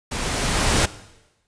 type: noise with level ramp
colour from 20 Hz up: pink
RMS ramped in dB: -27 to -17 dBFS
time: 0.11-0.86 s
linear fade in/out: 10 ms
effects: noise-tail reverb RT60 1.0 s tail -17 dB re dry + resampled to 22050 Hz